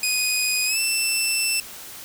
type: tone with pitch glide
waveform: 15% pulse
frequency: 2489 to 2668 Hz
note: D#7 to E7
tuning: 0 to +20 cents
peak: -13 dBFS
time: 0.03-1.6 s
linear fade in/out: 2 ms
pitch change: +120 cents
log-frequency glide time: 0.66-0.79 s
effects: white hiss -39 dBFS RMS until 2.04 s